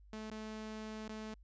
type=tone with dropouts; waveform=sawtooth; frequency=217.1 Hz; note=A3; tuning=23 cents flat; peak=-39 dBFS; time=0.13-1.34 s; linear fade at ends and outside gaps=2 ms; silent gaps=0.301-0.312 / 1.081-1.093 s; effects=added 50 Hz sine -57 dBFS peak until 1.43 s + resampled to 16000 Hz

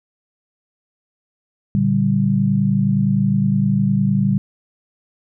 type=chord; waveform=sine; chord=G minor; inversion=first; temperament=equal with one note detuned; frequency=116.54 / 145.23 / 196 Hz; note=Bb2 / D3 / G3; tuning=0 / -19 / 0 cents; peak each=-21 / -19 / -16 dBFS; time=1.75-4.38 s; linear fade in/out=0 ms; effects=none

